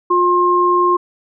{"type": "tone pair together", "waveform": "sine", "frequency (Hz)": [355.4, 1065], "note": ["F4", "C6"], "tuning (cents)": [30, 30], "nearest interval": "octave + perfect fifth", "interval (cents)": 1900, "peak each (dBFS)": [-15, -12], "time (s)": [0.1, 0.97], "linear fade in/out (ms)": 10, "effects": []}